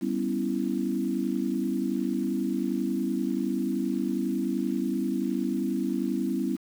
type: chord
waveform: sine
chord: C# half-diminished seventh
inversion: second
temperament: equal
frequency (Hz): 196 / 246.9 / 277.2 / 329.6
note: G3 / B3 / C#4 / E4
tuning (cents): 0 / 0 / 0 / 0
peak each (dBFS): -31 / -30 / -31 / -31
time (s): 0.01-6.57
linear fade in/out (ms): 20
effects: 8-bit